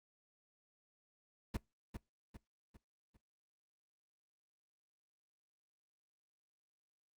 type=noise with echo; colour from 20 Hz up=brown; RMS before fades=-36 dBFS; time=1.54-1.57 s; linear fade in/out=5 ms; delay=400 ms; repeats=4; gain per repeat=-7 dB; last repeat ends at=3.17 s; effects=noise-tail reverb RT60 0.2 s tail -23 dB re dry + Opus 48 kbps